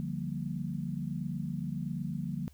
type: chord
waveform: sine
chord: G minor seventh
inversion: second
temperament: equal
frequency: 146.83 / 174.61 / 196 / 233.1 Hz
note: D3 / F3 / G3 / Bb3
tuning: 0 / 0 / 0 / 0 cents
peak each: -37 / -37 / -40 / -40 dBFS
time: 0-2.48 s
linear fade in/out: 0 ms
effects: added 72 Hz sine -55 dBFS peak until 2.53 s + white hiss -67 dBFS RMS until 2.53 s